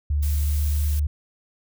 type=tone with pitch glide; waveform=sine; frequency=73.1 to 73.69 Hz; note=D2 to D2; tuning=-7 to +6 cents; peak=-19 dBFS; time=0.1-1.07 s; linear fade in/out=5 ms; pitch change=+13 cents; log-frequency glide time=0.27-0.4 s
type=noise; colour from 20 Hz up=blue; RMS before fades=-36 dBFS; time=0.22-1 s; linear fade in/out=10 ms
effects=none